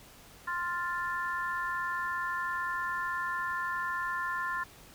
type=chord; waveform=sine; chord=F major; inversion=second; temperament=equal; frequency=1046.5 / 1396.9 / 1760 Hz; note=C6 / F6 / A6; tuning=0 / 0 / 0 cents; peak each=-34 / -37 / -35 dBFS; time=0.47-4.64 s; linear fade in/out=10 ms; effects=pink hiss -54 dBFS RMS until 4.94 s